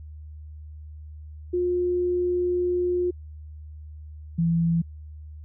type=tone pair in turn; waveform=sine; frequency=356.3 / 167.28 Hz; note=F4 / E3; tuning=+35 / +26 cents; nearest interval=octave + minor second; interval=1309 cents; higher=first; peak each=-21 / -19 dBFS; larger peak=second; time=1.53-3.11 / 4.38-4.82 s; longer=first; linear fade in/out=10 ms; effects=added 76 Hz sine -38 dBFS peak until 5.44 s